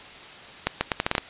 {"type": "accelerating click train", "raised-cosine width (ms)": 0.3, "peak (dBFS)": -5, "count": 8, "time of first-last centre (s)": [0.67, 1.181], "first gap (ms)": 140, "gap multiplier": 0.77, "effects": ["white hiss -43 dBFS RMS until 1.29 s", "resampled to 8000 Hz"]}